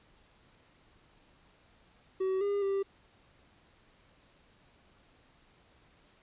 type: tone with pitch steps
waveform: triangle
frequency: 379 / 404.1 / 392.8 Hz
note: F#4 / G#4 / G4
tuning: +42 / -47 / +4 cents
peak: -26 dBFS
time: 2.2-2.83 s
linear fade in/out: 10 ms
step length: 210 ms
effects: pink hiss -64 dBFS RMS until 6.22 s + resampled to 8000 Hz